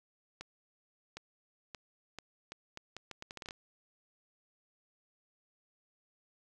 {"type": "accelerating click train", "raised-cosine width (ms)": 0.2, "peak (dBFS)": -26, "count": 15, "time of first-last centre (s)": [0.41, 3.509], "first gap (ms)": 760, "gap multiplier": 0.76, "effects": []}